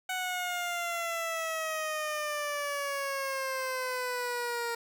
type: exponential sweep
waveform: 15% pulse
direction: down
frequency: 745 to 466.2 Hz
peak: -25 dBFS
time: 0.09-4.75 s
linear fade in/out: 5 ms
effects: none